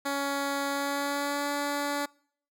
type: tone with pitch glide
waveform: 10% pulse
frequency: 280 to 287.2 Hz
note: C#4 to D4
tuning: +18 to -39 cents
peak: -20 dBFS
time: 0.05-2.06 s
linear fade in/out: 10 ms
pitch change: +43 cents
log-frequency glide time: 0.7-1.5 s
effects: noise-tail reverb RT60 0.6 s tail -26 dB re dry